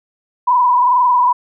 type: tone with frequency modulation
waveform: sine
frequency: 988 Hz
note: B5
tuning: in tune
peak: -9 dBFS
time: 0.47-1.33 s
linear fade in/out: 10 ms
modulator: 22.1 Hz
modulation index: 1.4
effects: none